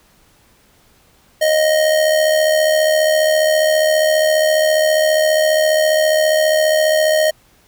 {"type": "tone with amplitude modulation", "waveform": "square", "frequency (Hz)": 622.3, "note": "D#5", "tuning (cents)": 0, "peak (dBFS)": -10, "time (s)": [1.41, 7.31], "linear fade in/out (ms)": 10, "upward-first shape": "sine", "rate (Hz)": 74.8, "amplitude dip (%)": 50, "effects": ["pink hiss -53 dBFS RMS until 7.67 s"]}